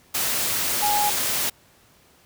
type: tone in noise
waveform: sine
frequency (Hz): 831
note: G#5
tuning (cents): +1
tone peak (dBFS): -20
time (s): 0.82-1.1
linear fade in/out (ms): 10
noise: white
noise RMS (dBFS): -24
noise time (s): 0.14-1.5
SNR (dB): +1
effects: pink hiss -56 dBFS RMS until 2.25 s + high-pass 60 Hz 12 dB/octave